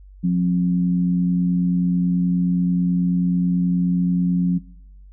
sine tone pair together, 177.5 / 266.8 Hz, F3 / C4, +28 / +34 cents, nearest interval perfect fifth, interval 706 cents, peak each -16 / -26 dBFS, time 0.23-4.59 s, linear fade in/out 20 ms, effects noise-tail reverb RT60 0.8 s tail -22 dB re dry + added 48 Hz sine -41 dBFS peak until 5.12 s

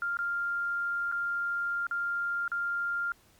sine tone with dropouts, 1396.9 Hz, F6, in tune, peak -28 dBFS, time 0.02-3.12 s, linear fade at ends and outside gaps 1 ms, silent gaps 0.17-0.189 / 1.116-1.123 / 1.868-1.911 / 2.479-2.517 s, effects pink hiss -62 dBFS RMS until 3.39 s + MP3 96 kbps

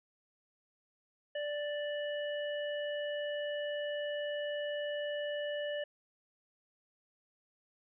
harmonic tone, 587.3 Hz, D5, in tune, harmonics 1 / 3 / 5, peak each -35 / -43 / -45 dBFS, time 1.35-5.84 s, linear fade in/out 5 ms, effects none

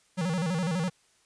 square tone with vibrato, 171.9 Hz, F3, 27 cents flat, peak -27 dBFS, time 0.17-0.9 s, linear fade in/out 20 ms, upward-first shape square, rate 12 Hz, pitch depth 130 cents each way, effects white hiss -65 dBFS RMS until 1.25 s + resampled to 22050 Hz

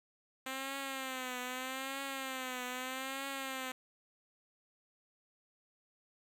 5% pulse tone with vibrato, 261.6 Hz, C4, in tune, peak -27 dBFS, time 0.46-3.72 s, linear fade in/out 5 ms, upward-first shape triangle, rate 0.8 Hz, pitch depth 91 cents each way, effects none

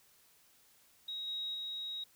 sine tone with level steps, 3800 Hz, A#7, 33 cents sharp, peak -38 / -36 / -38 dBFS, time 1.08-2.04 s, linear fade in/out 5 ms, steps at 1.27 / 1.54 s, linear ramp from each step 10 ms, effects white hiss -66 dBFS RMS until 2.15 s

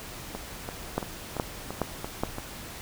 two click trains, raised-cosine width 1 ms, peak -19 / -11 dBFS, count 7 / 4, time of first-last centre 0.35-2.384 / 0.98-2.235 s, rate 2.95 / 2.39 Hz, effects pink hiss -41 dBFS RMS until 2.81 s

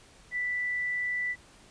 sine tone, 1975.5 Hz, B6, in tune, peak -28 dBFS, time 0.31-1.36 s, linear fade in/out 50 ms, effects pink hiss -56 dBFS RMS until 1.7 s + resampled to 22050 Hz

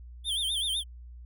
square tone with vibrato, 3365 Hz, G#7, 22 cents sharp, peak -28 dBFS, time 0.24-0.84 s, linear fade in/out 50 ms, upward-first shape sine, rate 7.9 Hz, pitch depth 150 cents each way, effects added 60 Hz sine -43 dBFS peak until 1.25 s

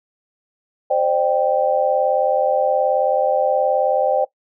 sine chord, C suspended second, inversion none, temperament equal with one note detuned, 523.3 / 602.1 / 784 Hz, C5 / D5 / G5, 0 / +43 / 0 cents, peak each -19 dBFS, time 0.9-4.25 s, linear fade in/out 10 ms, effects noise-tail reverb RT60 0.1 s tail -19 dB re dry

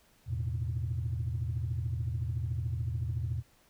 sine chord, E suspended fourth, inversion none, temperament just, 82.41 / 109.88 / 123.61 Hz, E2 / A2 / B2, 0 / -2 / +2 cents, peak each -34 dBFS, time 0.26-3.43 s, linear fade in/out 50 ms, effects tanh soft clip ceiling -24 dBFS + pink hiss -65 dBFS RMS until 3.69 s

